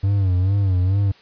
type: tone with vibrato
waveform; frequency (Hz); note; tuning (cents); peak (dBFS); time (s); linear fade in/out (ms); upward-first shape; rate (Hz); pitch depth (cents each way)
triangle; 95.3; G2; -48; -13; 0.03-1.12; 10; sine; 2.3; 99
effects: white hiss -50 dBFS RMS until 1.21 s + resampled to 11025 Hz